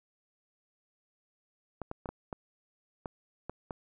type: clicks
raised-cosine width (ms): 1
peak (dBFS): -23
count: 8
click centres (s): 1.817 / 1.914 / 2.058 / 2.09 / 2.328 / 3.058 / 3.496 / 3.708
effects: none